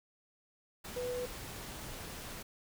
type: tone in noise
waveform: sine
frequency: 495.4 Hz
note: B4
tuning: 5 cents sharp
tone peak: -35 dBFS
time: 0.96-1.26 s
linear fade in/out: 10 ms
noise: pink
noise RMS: -45 dBFS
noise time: 0.84-2.43 s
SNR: +7 dB
effects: none